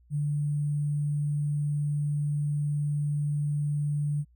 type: tone with sample-and-hold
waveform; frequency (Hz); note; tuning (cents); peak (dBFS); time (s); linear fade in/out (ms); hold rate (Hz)
sine; 146.83; D3; 0; -25; 0.1-4.25; 50; 8820
effects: added 60 Hz sine -57 dBFS peak until 4.35 s